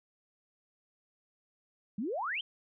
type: exponential sweep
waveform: sine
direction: up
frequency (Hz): 188.4 to 3244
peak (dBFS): -32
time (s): 1.98-2.41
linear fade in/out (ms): 5
effects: none